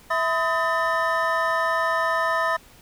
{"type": "tone cluster", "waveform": "triangle", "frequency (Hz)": [656, 1013, 1265, 1789], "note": ["E5", "B5", "D#6", "A6"], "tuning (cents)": [-9, 44, 28, 28], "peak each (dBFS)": -24, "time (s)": [0.1, 2.57], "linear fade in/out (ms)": 10, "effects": ["pink hiss -51 dBFS RMS until 2.81 s"]}